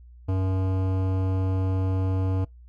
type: tone with hard clipping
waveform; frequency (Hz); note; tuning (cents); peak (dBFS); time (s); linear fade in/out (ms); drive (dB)
sine; 94.3; F#2; +33; -24; 0.28-2.45; 10; 16
effects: noise-tail reverb RT60 0.2 s tail -26 dB re dry + added 60 Hz sine -45 dBFS peak until 2.68 s